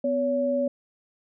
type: tone pair together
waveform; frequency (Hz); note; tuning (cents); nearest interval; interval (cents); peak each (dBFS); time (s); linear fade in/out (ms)
sine; 251.6 / 564.8; B3 / C#5; +32 / +32; octave + major second; 1400; -27 / -23; 0.04-0.68; 5
effects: none